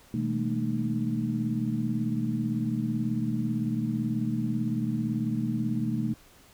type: tone cluster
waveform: sine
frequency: 125.1 / 160.4 / 207.8 / 225.9 / 305.2 Hz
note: B2 / E3 / G#3 / A3 / D#4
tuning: +23 / -47 / +1 / +46 / -33 cents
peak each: -32 / -36 / -33 / -29 / -35 dBFS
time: 0.14-6.14 s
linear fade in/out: 2 ms
effects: pink hiss -56 dBFS RMS until 6.53 s